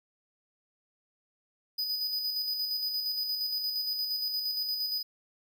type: tone with tremolo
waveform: square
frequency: 4978 Hz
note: D#8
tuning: in tune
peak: -29 dBFS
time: 1.78-5.03 s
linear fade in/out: 10 ms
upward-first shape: square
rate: 8.6 Hz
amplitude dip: 35%
effects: none